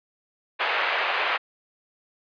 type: band-pass noise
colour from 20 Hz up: white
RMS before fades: -25 dBFS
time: 0.59-1.38 s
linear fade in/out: 20 ms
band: 510 to 2700 Hz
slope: 24 dB/octave
effects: resampled to 11025 Hz